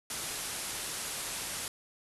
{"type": "low-pass noise", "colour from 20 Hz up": "white", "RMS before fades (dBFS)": -38, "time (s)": [0.1, 1.68], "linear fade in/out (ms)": 2, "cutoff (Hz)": 12000, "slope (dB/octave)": 96, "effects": []}